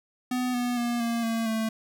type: tone with pitch steps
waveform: square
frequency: 250.6 / 244.6 / 238.7 / 233 / 227.4 / 222 Hz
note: B3 / B3 / A#3 / A#3 / A#3 / A3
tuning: +25 / -16 / +41 / -1 / -43 / +16 cents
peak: -26 dBFS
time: 0.31-1.69 s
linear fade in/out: 5 ms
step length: 230 ms
effects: none